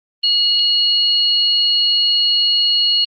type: tone pair together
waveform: sine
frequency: 2898 / 4320 Hz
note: F#7 / C#8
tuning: -37 / -45 cents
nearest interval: perfect fifth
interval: 692 cents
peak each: -16 / -14 dBFS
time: 0.23-3.05 s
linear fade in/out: 10 ms
effects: Opus 24 kbps